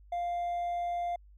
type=tone with hard clipping; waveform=sine; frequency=698.5 Hz; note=F5; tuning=in tune; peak=-31 dBFS; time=0.12-1.16 s; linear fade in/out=5 ms; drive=2 dB; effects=added 50 Hz sine -53 dBFS peak until 1.37 s